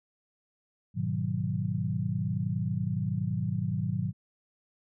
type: chord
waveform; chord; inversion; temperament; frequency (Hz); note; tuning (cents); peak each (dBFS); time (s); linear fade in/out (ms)
sine; G# minor seventh; none; equal; 103.83 / 123.47 / 155.56 / 185; G#2 / B2 / D#3 / F#3; 0 / 0 / 0 / 0; -33; 0.94-4.13; 50
effects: none